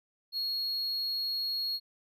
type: tone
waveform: triangle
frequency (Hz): 4308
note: C8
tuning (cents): +50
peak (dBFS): -29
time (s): 0.32-1.8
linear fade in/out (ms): 50
effects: none